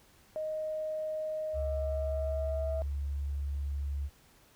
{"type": "tone with pitch glide", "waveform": "sine", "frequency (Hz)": [622.3, 646.1], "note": ["D#5", "E5"], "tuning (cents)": [0, -35], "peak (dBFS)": -32, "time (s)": [0.36, 2.82], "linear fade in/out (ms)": 0, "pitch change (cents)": 65, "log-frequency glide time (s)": [1.54, 2.69]}
{"type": "tone", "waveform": "sine", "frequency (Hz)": 70.7, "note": "C#2", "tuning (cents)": 35, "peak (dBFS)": -31, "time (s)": [1.53, 4.1], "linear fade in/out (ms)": 50}
{"effects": ["tanh soft clip ceiling -23 dBFS", "pink hiss -62 dBFS RMS until 4.55 s"]}